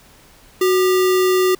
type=tone with sample-and-hold; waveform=sine; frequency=370 Hz; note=F#4; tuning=in tune; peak=-12 dBFS; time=0.61-1.55 s; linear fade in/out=5 ms; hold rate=1575 Hz; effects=pink hiss -48 dBFS RMS until 1.59 s